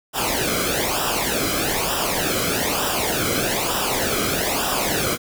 pink noise with flanger, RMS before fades -22 dBFS, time 0.13-5.18 s, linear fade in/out 50 ms, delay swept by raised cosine 0.46 to 1.12 ms, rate 1.1 Hz, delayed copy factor -0.75, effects none

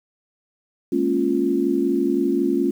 sine chord, Bb minor seventh, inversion third, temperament equal, 207.7 / 233.1 / 277.2 / 349.2 Hz, Ab3 / Bb3 / Db4 / F4, 0 / 0 / 0 / 0 cents, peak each -27 / -26 / -21 / -21 dBFS, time 0.92-2.71 s, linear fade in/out 5 ms, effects 8-bit

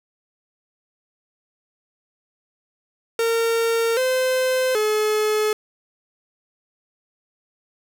45% pulse tone with pitch steps, 458.6 / 515 / 427.5 Hz, A#4 / C5 / A4, -28 / -28 / -50 cents, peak -18 dBFS, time 3.19-5.53 s, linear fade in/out 2 ms, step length 780 ms, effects none

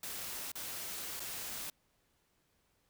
white noise with dropouts, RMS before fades -42 dBFS, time 0.03-1.7 s, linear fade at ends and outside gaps 2 ms, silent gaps 0.518-0.554 / 1.196-1.202 s, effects pink hiss -75 dBFS RMS until 2.89 s

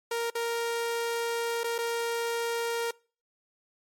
sawtooth tone with dropouts, 466.2 Hz, A#4, in tune, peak -24 dBFS, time 0.11-2.91 s, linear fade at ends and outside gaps 5 ms, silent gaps 0.302-0.351 / 1.635-1.641 / 1.782-1.786 s, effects noise-tail reverb RT60 0.4 s tail -25 dB re dry + MP3 64 kbps

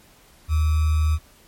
sine tone with sample-and-hold, 77.78 Hz, D#2, in tune, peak -16 dBFS, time 0.48-1.19 s, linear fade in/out 50 ms, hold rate 1225 Hz, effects pink hiss -53 dBFS RMS until 1.47 s + MP3 64 kbps

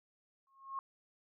sine tone with exponential growth, 1083 Hz, C#6, 41 cents flat, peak -34 dBFS, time 0.47-0.79 s, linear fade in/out 1 ms, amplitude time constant 69 ms, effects none

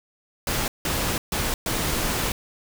pink noise bursts at uneven times, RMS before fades -25 dBFS, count 4, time 0.47-0.68 / 0.85-1.18 / 1.32-1.54 / 1.66-2.32 s, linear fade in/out 2 ms, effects none

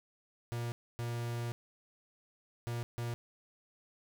45% pulse tone bursts at uneven times, 118.5 Hz, A#2, 29 cents sharp, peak -35 dBFS, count 4, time 0.52-0.72 / 0.99-1.52 / 2.67-2.83 / 2.98-3.14 s, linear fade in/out 0 ms, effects none

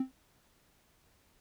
triangle tone with exponential decay, 261.6 Hz, C4, in tune, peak -23 dBFS, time 0-0.12 s, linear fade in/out 5 ms, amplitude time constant 25 ms, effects tanh soft clip ceiling -20 dBFS + pink hiss -68 dBFS RMS until 1.4 s

